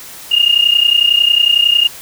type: tone pair together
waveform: sine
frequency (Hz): 2823 / 2854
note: F7 / F7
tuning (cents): +18 / +37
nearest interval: unison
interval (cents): 19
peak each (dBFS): -11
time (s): 0.31-1.88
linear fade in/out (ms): 10
effects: white hiss -33 dBFS RMS until 2.01 s